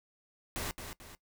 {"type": "noise with echo", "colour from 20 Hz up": "pink", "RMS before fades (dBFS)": -37, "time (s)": [0.56, 0.71], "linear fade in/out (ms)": 0, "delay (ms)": 220, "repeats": 2, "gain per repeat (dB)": -7, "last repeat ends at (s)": 1.15, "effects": ["noise-tail reverb RT60 0.1 s tail -19 dB re dry"]}